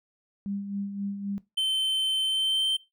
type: tone with tremolo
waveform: sine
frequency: 199.9 Hz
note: G3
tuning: 34 cents sharp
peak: -28 dBFS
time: 0.46-1.38 s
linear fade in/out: 0 ms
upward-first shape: sine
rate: 3.8 Hz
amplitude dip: 55%
type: tone with pitch glide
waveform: triangle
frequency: 3086 to 3116 Hz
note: G7 to G7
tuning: -28 to -11 cents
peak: -21 dBFS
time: 1.57-2.77 s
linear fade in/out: 10 ms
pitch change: +17 cents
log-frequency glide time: 2.24-2.65 s
effects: noise-tail reverb RT60 0.2 s tail -18 dB re dry